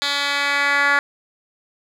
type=tone with band-pass filter sweep; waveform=10% pulse; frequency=284.2 Hz; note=C#4; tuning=43 cents sharp; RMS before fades=-19 dBFS; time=0.02-0.99 s; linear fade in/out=0 ms; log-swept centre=3500 to 1700 Hz; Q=2.4; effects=none